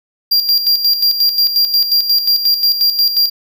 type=tone with tremolo; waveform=square; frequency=4763 Hz; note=D8; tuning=24 cents sharp; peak=-9 dBFS; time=0.31-3.3 s; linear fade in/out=10 ms; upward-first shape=square; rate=5.6 Hz; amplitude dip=60%; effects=none